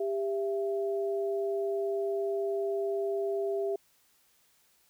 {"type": "tone pair together", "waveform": "sine", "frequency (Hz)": [397.2, 668], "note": ["G4", "E5"], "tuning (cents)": [23, 23], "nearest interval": "major sixth", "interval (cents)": 900, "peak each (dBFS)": [-29, -35], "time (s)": [0, 3.76], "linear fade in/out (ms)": 5, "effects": ["white hiss -67 dBFS RMS until 4.89 s"]}